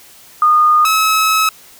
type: tone pair in turn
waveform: sine / sawtooth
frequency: 1225 / 1289.2 Hz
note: D#6 / E6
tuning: -27 / -39 cents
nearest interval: minor second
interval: 88 cents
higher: second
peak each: -7 dBFS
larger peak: neither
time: 0.42-0.85 / 0.85-1.49 s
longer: second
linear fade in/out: 2 ms
effects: white hiss -42 dBFS RMS until 1.79 s